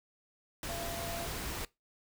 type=tone in noise; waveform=sine; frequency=680 Hz; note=F5; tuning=46 cents flat; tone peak=-41 dBFS; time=0.69-1.26 s; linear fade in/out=2 ms; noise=pink; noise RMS=-39 dBFS; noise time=0.63-1.65 s; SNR=-5 dB; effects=noise-tail reverb RT60 0.2 s tail -21 dB re dry